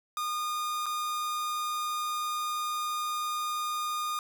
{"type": "tone with dropouts", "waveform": "45% pulse", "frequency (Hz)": 1221, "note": "D#6", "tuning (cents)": -33, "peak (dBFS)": -30, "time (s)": [0.17, 4.19], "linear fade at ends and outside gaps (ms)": 1, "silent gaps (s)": [0.859, 0.864], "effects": []}